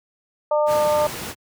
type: harmonic tone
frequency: 299.9 Hz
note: D4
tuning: 36 cents sharp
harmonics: 2 / 3 / 4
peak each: -17 / -23 / -28 dBFS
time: 0.51-1.07 s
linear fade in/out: 5 ms
type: noise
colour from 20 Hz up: pink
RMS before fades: -30 dBFS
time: 0.66-1.35 s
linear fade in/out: 50 ms
effects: high-pass 100 Hz 12 dB/octave